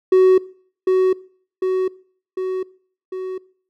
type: tone with echo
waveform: triangle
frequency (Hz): 373.5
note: F#4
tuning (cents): +16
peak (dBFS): -6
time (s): 0.12-0.38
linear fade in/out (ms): 5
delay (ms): 750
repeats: 4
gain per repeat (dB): -4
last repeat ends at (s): 3.38
effects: noise-tail reverb RT60 0.5 s tail -22 dB re dry + tanh soft clip ceiling -2 dBFS